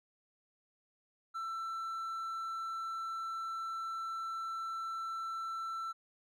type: tone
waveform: triangle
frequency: 1336 Hz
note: E6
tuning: 23 cents sharp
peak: -35 dBFS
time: 1.34-5.93 s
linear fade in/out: 20 ms
effects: none